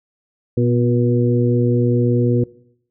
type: harmonic tone with a mistuned harmonic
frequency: 120.5 Hz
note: B2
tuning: 42 cents flat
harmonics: 1 / 2 / 3 / 4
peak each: -16 / -19 / -21 / -22 dBFS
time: 0.57-2.44 s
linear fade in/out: 5 ms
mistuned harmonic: 2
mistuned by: +33 cents
effects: noise-tail reverb RT60 0.7 s tail -22 dB re dry